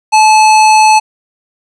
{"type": "tone", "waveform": "square", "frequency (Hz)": 865, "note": "A5", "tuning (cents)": -30, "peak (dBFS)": -4, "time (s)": [0.12, 1], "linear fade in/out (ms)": 20, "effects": ["resampled to 22050 Hz", "7-bit"]}